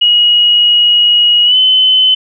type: tone with pitch glide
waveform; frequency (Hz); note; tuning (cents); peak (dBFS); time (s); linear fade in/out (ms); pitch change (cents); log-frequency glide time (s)
sine; 2898 to 3040; F#7 to F#7; -37 to +46; -5; 0.01-2.15; 10; +83; 1.45-1.57
effects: none